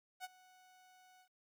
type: tone with ADSR envelope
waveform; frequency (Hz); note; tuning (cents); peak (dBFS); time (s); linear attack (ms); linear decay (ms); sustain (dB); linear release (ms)
sawtooth; 740; F#5; 0; -38; 0.2-1.29; 43; 30; -21; 86
effects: 13-bit